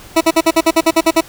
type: tone bursts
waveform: 20% pulse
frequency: 326 Hz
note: E4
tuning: 19 cents flat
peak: -3 dBFS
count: 11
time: 0.16-1.21 s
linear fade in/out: 10 ms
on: 50 ms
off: 50 ms
effects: pink hiss -38 dBFS RMS until 1.28 s